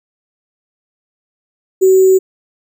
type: tone with sample-and-hold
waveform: sine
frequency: 377.9 Hz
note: F#4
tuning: 37 cents sharp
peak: -5 dBFS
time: 1.81-2.19 s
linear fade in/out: 20 ms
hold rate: 7350 Hz
effects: none